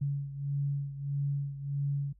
sine beating tone pair, 140.7 / 142.3 Hz, C#3 / C#3, +26 / +46 cents, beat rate 1.6 Hz, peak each -31 / -36 dBFS, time 0.01-2.13 s, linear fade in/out 10 ms, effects noise-tail reverb RT60 0.1 s tail -24 dB re dry + added 50 Hz sine -58 dBFS peak until 2.19 s

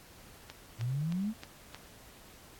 click train, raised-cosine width 0.2 ms, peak -26 dBFS, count 5, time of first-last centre 0.5-1.746 s, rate 3.21 Hz
sine exponential sweep, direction up, 110 to 229.2 Hz, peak -30 dBFS, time 0.78-1.34 s, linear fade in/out 50 ms
effects pink hiss -55 dBFS RMS until 2.59 s + AAC 64 kbps

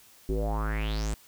square tone with low-pass filter sweep, 53.4 Hz, G#1, 49 cents sharp, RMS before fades -29 dBFS, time 0.29-1.14 s, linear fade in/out 0 ms, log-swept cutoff 340 to 8700 Hz, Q 6.3, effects white hiss -56 dBFS RMS until 1.27 s

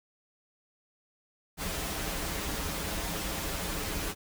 pink noise with comb filter, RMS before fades -34 dBFS, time 1.57-4.15 s, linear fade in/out 50 ms, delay 8.2 ms, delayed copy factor -0.6, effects none

